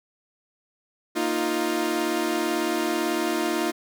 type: chord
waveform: sawtooth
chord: Bb suspended fourth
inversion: none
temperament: equal with one note detuned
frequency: 234.6 / 311.1 / 349.2 Hz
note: Bb3 / Eb4 / F4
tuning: +11 / 0 / 0 cents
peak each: -28 / -23 / -22 dBFS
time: 1.15-3.72 s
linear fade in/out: 20 ms
effects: none